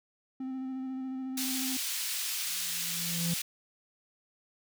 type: tone with vibrato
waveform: triangle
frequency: 261.6 Hz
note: C4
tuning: in tune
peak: -32 dBFS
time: 0.4-1.77 s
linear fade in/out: 5 ms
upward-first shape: square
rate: 14 Hz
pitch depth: 14 cents each way
type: high-pass noise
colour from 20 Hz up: pink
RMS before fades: -34 dBFS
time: 1.37-3.42 s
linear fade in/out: 5 ms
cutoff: 3200 Hz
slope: 12 dB/octave
type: tone with exponential growth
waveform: triangle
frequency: 169.9 Hz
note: F3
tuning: 47 cents flat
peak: -25 dBFS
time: 2.42-3.34 s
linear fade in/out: 5 ms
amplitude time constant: 200 ms
effects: none